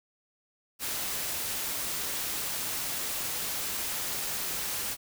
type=noise; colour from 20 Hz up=white; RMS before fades=-33 dBFS; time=0.79-4.97 s; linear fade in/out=50 ms; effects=none